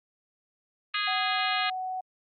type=harmonic tone; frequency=413.7 Hz; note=G#4; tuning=7 cents flat; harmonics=3 / 4 / 5 / 6 / 7 / 8 / 9 / 10; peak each=-32 / -33 / -34 / -35 / -35 / -36 / -37 / -37 dBFS; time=0.94-1.7 s; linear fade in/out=5 ms
type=tone with pitch glide; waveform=sine; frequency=753 to 745.2 Hz; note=F#5 to F#5; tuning=+30 to +12 cents; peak=-30 dBFS; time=1.07-2.01 s; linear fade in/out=10 ms; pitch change=-18 cents; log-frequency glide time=1.47-1.67 s
effects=Opus 24 kbps